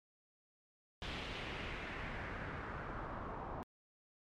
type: noise with low-pass filter sweep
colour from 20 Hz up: pink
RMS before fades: -44 dBFS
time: 1.02-3.63 s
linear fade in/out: 0 ms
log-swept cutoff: 3400 to 950 Hz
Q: 2
effects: MP3 64 kbps